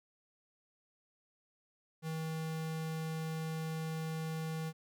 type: tone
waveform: square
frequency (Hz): 159.8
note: D#3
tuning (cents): +47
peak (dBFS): -37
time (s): 2.02-4.73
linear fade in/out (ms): 50
effects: none